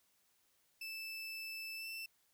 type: tone with pitch glide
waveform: 30% pulse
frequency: 2637 to 2668 Hz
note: E7 to E7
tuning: 0 to +20 cents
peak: -40 dBFS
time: 0.81-2.06 s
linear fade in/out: 5 ms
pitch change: +20 cents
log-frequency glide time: 1.76-1.87 s
effects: white hiss -75 dBFS RMS until 2.33 s